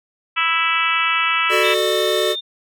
harmonic tone, 329.6 Hz, E4, in tune, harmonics 3 / 4 / 5 / 6 / 7 / 8 / 9 / 10, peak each -28 / -20 / -29 / -25 / -24 / -21 / -26 / -30 dBFS, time 0.36-1.75 s, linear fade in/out 20 ms
square chord, D major, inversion first, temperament equal with one note detuned, 370 / 440 / 597.9 Hz, F#4 / A4 / D5, 0 / 0 / +31 cents, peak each -22 dBFS, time 1.49-2.36 s, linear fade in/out 50 ms
sine tone, 3621 Hz, A7, 49 cents sharp, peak -23 dBFS, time 1.63-2.41 s, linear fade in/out 20 ms
effects none

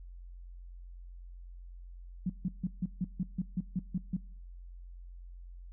sine tone bursts, 182.9 Hz, F#3, 20 cents flat, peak -28 dBFS, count 11, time 2.26-4.167 s, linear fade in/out 5 ms, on 37 ms, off 150 ms, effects noise-tail reverb RT60 0.6 s tail -23 dB re dry + added 44 Hz sine -45 dBFS peak until 5.72 s

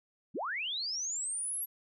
sine linear sweep, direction up, 130.81 to 11620 Hz, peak -33 dBFS, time 0.34-1.66 s, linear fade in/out 20 ms, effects none

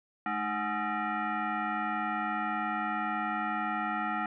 sine tone with frequency modulation, 311.1 Hz, D#4, in tune, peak -29 dBFS, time 0.26-4.26 s, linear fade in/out 2 ms, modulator 524 Hz, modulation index 3, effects none

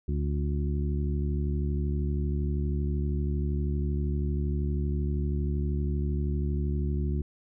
harmonic tone with a mistuned harmonic, 72.7 Hz, D2, 17 cents flat, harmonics 1 / 2 / 3 / 4 / 5, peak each -27 / -32 / -36 / -42 / -39 dBFS, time 0.08-7.22 s, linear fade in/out 5 ms, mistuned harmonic 5, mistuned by -21 cents, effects none

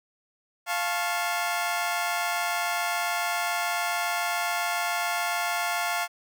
20% pulse chord, F augmented, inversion none, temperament just, 698.5 / 873.1 / 1091.3 Hz, F5 / A5 / C#6, 0 / -14 / -27 cents, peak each -23 / -27 / -28 dBFS, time 0.66-6.08 s, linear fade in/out 50 ms, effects none

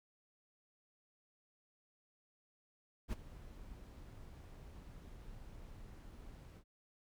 brown noise with ADSR envelope, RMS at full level -36 dBFS, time 3.08-6.64 s, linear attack 47 ms, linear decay 17 ms, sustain -17 dB, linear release 71 ms, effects none

